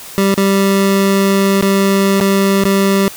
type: tone with dropouts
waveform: 25% pulse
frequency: 196 Hz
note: G3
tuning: in tune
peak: -6 dBFS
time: 0.18-3.08 s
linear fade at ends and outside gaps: 0 ms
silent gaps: 0.342-0.377 / 1.611-1.625 / 2.201-2.211 / 2.639-2.651 s
effects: white hiss -32 dBFS RMS until 3.16 s